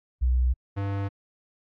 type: tone pair in turn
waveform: sine / square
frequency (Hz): 62.4 / 99.25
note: B1 / G2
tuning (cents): +19 / +22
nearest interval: minor sixth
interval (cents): 803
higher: second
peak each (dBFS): -19 / -27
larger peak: first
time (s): 0.21-0.54 / 0.76-1.09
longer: neither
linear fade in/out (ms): 20
effects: low-pass 2000 Hz 12 dB/octave + AAC 48 kbps